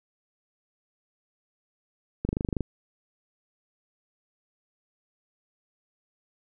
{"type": "click train", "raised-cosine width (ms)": 3, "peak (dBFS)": -14, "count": 10, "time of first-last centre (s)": [2.25, 2.607], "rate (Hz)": 25.2, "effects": []}